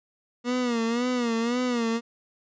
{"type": "tone with vibrato", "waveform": "30% pulse", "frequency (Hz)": 239, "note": "A#3", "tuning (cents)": 43, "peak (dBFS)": -21, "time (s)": [0.44, 2.01], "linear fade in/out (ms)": 50, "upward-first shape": "sine", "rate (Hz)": 1.9, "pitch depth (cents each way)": 91, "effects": ["resampled to 16000 Hz"]}